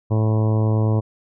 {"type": "harmonic tone", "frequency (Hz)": 109, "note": "A2", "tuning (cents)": -16, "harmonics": [1, 2, 3, 4, 5, 6, 7, 8, 9, 10], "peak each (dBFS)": [-16, -26, -28, -29, -31, -35, -38, -40, -36, -42], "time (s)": [0.1, 1.01], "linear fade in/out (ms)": 20, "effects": []}